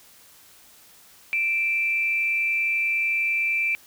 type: tone pair together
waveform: sine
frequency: 2349 / 2618 Hz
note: D7 / E7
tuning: 0 / -13 cents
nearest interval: major second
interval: 187 cents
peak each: -21 / -31 dBFS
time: 1.33-3.75 s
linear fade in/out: 0 ms
effects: white hiss -52 dBFS RMS until 3.86 s